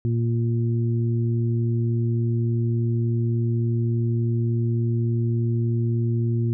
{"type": "harmonic tone", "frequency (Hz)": 116.54, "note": "A#2", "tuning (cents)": 0, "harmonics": [1, 2, 3], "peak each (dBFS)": [-20, -29, -31], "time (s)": [0.05, 6.53], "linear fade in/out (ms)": 0, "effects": []}